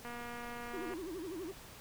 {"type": "click train", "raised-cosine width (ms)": 0.5, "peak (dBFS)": -31, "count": 213, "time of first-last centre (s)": [0.05, 0.937], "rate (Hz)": 239}
{"type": "tone with vibrato", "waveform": "triangle", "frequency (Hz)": 349.2, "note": "F4", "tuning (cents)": 0, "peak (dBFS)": -38, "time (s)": [0.73, 1.52], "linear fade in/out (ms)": 10, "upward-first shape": "sine", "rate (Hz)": 12, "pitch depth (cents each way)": 200}
{"effects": ["pink hiss -53 dBFS RMS until 1.8 s"]}